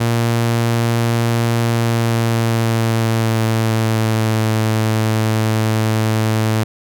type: tone with pitch glide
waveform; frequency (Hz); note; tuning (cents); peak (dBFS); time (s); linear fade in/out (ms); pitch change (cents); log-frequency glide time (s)
sawtooth; 116.54 to 110; A#2 to A2; 0 to 0; -10; 0-6.64; 10; -100; 1.63-4.52
effects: none